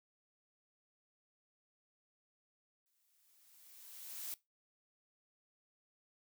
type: noise with exponential growth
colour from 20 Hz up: blue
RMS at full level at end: -42 dBFS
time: 2.86-4.34 s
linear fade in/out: 0 ms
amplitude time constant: 320 ms
effects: noise-tail reverb RT60 0.2 s tail -20 dB re dry